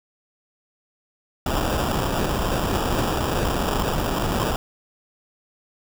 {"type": "noise with sample-and-hold", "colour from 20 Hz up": "pink", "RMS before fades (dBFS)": -23, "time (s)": [1.46, 4.56], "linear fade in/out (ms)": 2, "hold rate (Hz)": 2100, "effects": []}